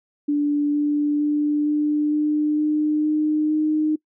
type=tone with pitch steps; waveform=sine; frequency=291.8 / 294 / 296.2 / 298.4 / 300.7 / 303 / 305.2 / 307.5 Hz; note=D4 / D4 / D4 / D4 / D4 / D#4 / D#4 / D#4; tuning=-11 / +2 / +15 / +28 / +41 / -46 / -33 / -20 cents; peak=-17 dBFS; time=0.28-3.96 s; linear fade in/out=10 ms; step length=460 ms; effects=noise-tail reverb RT60 0.1 s tail -23 dB re dry